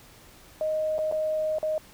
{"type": "tone with dropouts", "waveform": "sine", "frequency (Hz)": 622.3, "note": "D#5", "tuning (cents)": 0, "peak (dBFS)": -24, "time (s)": [0.61, 1.78], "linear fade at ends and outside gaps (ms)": 1, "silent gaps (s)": [[0.982, 0.989], [1.114, 1.123], [1.585, 1.629]], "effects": ["pink hiss -52 dBFS RMS until 1.93 s"]}